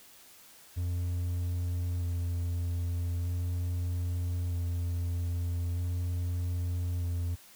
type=tone with vibrato; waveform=triangle; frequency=87.31 Hz; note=F2; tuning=in tune; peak=-27 dBFS; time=0.76-7.36 s; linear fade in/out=20 ms; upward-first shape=square; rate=0.4 Hz; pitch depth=14 cents each way; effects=white hiss -55 dBFS RMS until 7.55 s